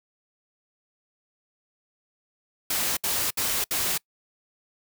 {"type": "noise bursts", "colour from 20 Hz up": "white", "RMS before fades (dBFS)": -26, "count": 4, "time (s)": [2.7, 3.978], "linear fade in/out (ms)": 5, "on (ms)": 270, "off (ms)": 66, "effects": ["noise-tail reverb RT60 0.1 s tail -26 dB re dry"]}